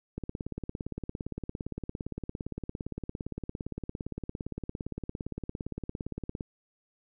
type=click train; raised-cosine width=3 ms; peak=-22 dBFS; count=110; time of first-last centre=0.18-6.409 s; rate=17.5 Hz; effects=none